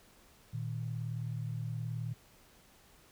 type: tone pair together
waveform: sine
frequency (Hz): 116.54 / 155.56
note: A#2 / D#3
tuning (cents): 0 / 0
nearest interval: perfect fourth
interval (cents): 500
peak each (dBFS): -36 / -40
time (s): 0.53-2.14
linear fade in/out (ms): 10
effects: pink hiss -62 dBFS RMS until 3.11 s